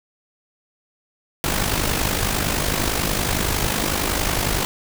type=noise with amplitude modulation; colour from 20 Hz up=pink; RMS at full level=-19 dBFS; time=1.44-4.65 s; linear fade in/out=0 ms; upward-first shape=sine; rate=50.9 Hz; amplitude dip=60%; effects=none